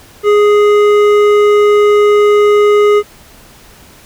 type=tone with hard clipping; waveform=sine; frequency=415.3 Hz; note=G#4; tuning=in tune; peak=-7 dBFS; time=0.23-3.03 s; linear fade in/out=50 ms; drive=11 dB; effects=pink hiss -40 dBFS RMS until 4.05 s